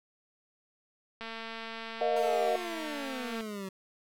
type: click train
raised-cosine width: 0.3 ms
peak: -25 dBFS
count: 498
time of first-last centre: 1.21-3.409 s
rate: 226 Hz
type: chord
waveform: sine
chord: Bb suspended fourth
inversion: none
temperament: equal with one note detuned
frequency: 466.2 / 622.3 / 710.7 Hz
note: Bb4 / Eb5 / F5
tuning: 0 / 0 / +30 cents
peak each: -31 / -30 / -30 dBFS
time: 2.01-2.56 s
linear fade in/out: 2 ms
type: exponential sweep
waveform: 25% pulse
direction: down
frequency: 466.2 to 187.9 Hz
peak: -33 dBFS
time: 2.16-3.69 s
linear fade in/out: 5 ms
effects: none